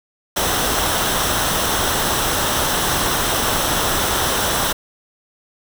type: noise with comb filter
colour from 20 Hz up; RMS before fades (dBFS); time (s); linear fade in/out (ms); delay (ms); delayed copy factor
pink; -19; 0.36-4.73; 10; 0.43; -0.5
effects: none